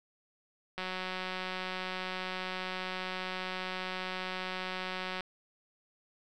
click train, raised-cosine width 0.3 ms, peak -21 dBFS, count 820, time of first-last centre 0.78-5.207 s, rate 185 Hz, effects none

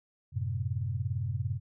sine chord, F# diminished, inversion none, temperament equal with one note detuned, 92.5 / 110 / 130.21 Hz, F#2 / A2 / C3, 0 / 0 / -8 cents, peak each -34 dBFS, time 0.32-1.6 s, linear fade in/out 50 ms, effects none

